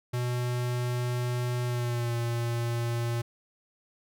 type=tone with pitch glide; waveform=square; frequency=122.9 to 117.89 Hz; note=B2 to A#2; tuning=-8 to +20 cents; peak=-28 dBFS; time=0.13-3.22 s; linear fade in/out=10 ms; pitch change=-72 cents; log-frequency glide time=1.65-2.15 s; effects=none